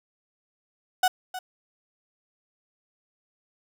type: tone with echo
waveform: 35% pulse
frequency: 740 Hz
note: F#5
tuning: in tune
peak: -16 dBFS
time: 1.03-1.08 s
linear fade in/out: 5 ms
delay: 310 ms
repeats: 1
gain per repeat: -14 dB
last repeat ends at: 1.39 s
effects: none